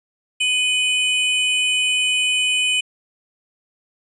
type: tone pair together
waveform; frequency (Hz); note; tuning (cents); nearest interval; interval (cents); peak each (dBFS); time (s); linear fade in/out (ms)
square; 2489 / 2999; D#7 / F#7; 0 / +23; minor third; 323; -20; 0.4-2.81; 10
effects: resampled to 22050 Hz + 9-bit